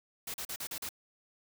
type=noise bursts; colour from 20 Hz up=white; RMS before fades=-39 dBFS; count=6; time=0.27-0.891 s; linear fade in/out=5 ms; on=71 ms; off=39 ms; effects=none